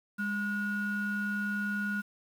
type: ring-modulated tone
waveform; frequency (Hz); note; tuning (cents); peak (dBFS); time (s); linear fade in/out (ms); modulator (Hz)
triangle; 620; D#5; -6; -24; 0.18-2.02; 20; 825
effects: tanh soft clip ceiling -22 dBFS + 9-bit